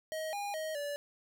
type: tone with pitch steps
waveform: square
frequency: 631 / 813 / 629 / 578 Hz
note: D#5 / G#5 / D#5 / D5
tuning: +24 / -37 / +19 / -28 cents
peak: -36 dBFS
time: 0.12-0.96 s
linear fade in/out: 0 ms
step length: 210 ms
effects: none